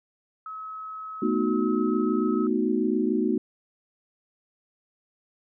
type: tone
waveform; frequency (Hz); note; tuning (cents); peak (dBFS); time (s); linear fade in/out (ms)
sine; 1285; E6; -45; -34; 0.46-2.47; 2
type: chord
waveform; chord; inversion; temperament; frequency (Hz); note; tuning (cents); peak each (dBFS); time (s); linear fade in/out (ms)
sine; B dominant seventh; third; equal; 220 / 246.9 / 311.1 / 370; A3 / B3 / D#4 / F#4; 0 / 0 / 0 / 0; -27; 1.22-3.38; 5
effects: none